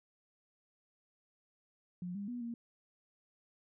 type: tone with pitch steps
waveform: sine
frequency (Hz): 178.3 / 201.3 / 243.5 / 234.3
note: F3 / G3 / B3 / A#3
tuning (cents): +36 / +46 / -24 / +9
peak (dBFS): -38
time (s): 2.02-2.54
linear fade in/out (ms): 2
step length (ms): 130
effects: none